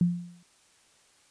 sine tone with exponential decay, 174.61 Hz, F3, in tune, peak -17 dBFS, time 0.01-0.43 s, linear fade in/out 2 ms, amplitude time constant 90 ms, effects white hiss -62 dBFS RMS until 1.3 s + resampled to 22050 Hz

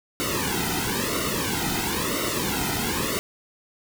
pink noise with flanger, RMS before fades -26 dBFS, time 0.2-3.19 s, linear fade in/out 0 ms, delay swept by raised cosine 1.2 to 1.8 ms, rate 1 Hz, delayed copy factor -0.95, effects none

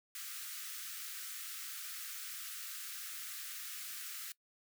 white high-pass noise, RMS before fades -45 dBFS, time 0.15-4.32 s, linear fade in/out 2 ms, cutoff 1200 Hz, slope 96 dB/octave, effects noise-tail reverb RT60 0.1 s tail -21 dB re dry

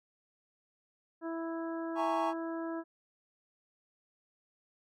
harmonic tone, 329.6 Hz, E4, in tune, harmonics 1 / 2 / 3 / 4 / 5, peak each -36 / -42 / -46 / -48 / -50 dBFS, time 1.21-2.84 s, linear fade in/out 50 ms
triangle chord, A# half-diminished seventh, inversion second, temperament equal with one note detuned, 659.3 / 830.6 / 920 / 1108.7 Hz, E5 / G#5 / A#5 / C#6, 0 / 0 / -23 / 0 cents, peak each -34 dBFS, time 1.95-2.34 s, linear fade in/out 50 ms
effects none

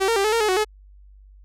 sawtooth tone with pitch steps, 385.3 / 459.2 / 394.7 / 429.9 / 460.7 / 425.5 / 371.4 / 427 Hz, G4 / A#4 / G4 / A4 / A#4 / G#4 / F#4 / G#4, -30 / -26 / +12 / -40 / -20 / +42 / +7 / +48 cents, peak -14 dBFS, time 0-0.648 s, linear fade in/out 20 ms, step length 81 ms, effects added 49 Hz sine -45 dBFS peak until 1.44 s + low-pass 11000 Hz 12 dB/octave

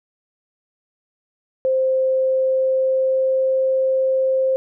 sine tone with pitch glide, 523.3 to 526.3 Hz, C5 to C5, 0 to +10 cents, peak -15 dBFS, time 1.65-4.56 s, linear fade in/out 0 ms, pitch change +10 cents, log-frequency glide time 1.96-3.63 s, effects none

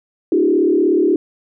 sine tone with frequency modulation, 349.1 Hz, F4, 1 cent flat, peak -11 dBFS, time 0.32-1.16 s, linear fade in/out 2 ms, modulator 36.6 Hz, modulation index 1.5, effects none

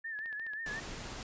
sine tone with vibrato, 1760 Hz, A6, in tune, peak -37 dBFS, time 0.04-0.8 s, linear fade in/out 10 ms, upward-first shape triangle, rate 5.6 Hz, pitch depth 90 cents each way
click train, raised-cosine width 0.3 ms, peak -36 dBFS, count 6, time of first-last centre 0.19-0.535 s, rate 14.5 Hz
pink noise, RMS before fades -43 dBFS, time 0.66-1.23 s, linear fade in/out 2 ms
effects resampled to 16000 Hz

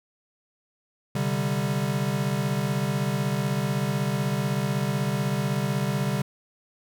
square chord, C suspended second, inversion none, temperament equal, 130.81 / 146.83 / 196 Hz, C3 / D3 / G3, 0 / 0 / 0 cents, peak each -29 / -29 / -29 dBFS, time 1.15-6.22 s, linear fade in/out 5 ms, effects none

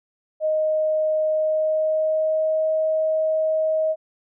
sine tone with pitch glide, 622.3 to 630.6 Hz, D#5 to D#5, 0 to +23 cents, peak -18 dBFS, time 0.4-3.96 s, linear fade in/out 50 ms, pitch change +23 cents, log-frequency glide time 1.3-2.65 s, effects none

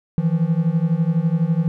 triangle beating tone pair, 159 / 171 Hz, D#3 / F3, +38 / -36 cents, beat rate 12 Hz, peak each -17 dBFS, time 0.18-1.68 s, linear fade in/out 0 ms, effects none

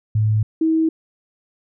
sine tone pair in turn, 107.8 / 321.2 Hz, A2 / E4, -35 / -45 cents, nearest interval octave + perfect fifth, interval 1890 cents, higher second, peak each -14 dBFS, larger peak neither, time 0.15-0.43 / 0.61-0.89 s, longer neither, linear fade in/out 5 ms, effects none

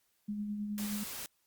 sine tone with tremolo, 207.7 Hz, G#3, in tune, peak -33 dBFS, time 0.28-1.04 s, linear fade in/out 10 ms, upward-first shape sine, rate 9.5 Hz, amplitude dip 35%
white noise, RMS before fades -42 dBFS, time 0.78-1.26 s, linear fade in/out 0 ms
effects white hiss -75 dBFS RMS until 1.46 s + Opus 48 kbps

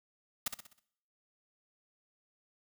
white noise with echo, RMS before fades -32 dBFS, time 0.46-0.48 s, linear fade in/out 5 ms, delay 63 ms, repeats 5, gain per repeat -7 dB, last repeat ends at 0.795 s, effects noise-tail reverb RT60 0.7 s tail -21 dB re dry

